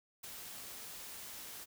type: noise with ADSR envelope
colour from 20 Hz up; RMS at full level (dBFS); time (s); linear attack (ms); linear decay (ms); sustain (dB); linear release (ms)
white; -45; 0.23-1.66; 11; 12; -3; 34
effects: none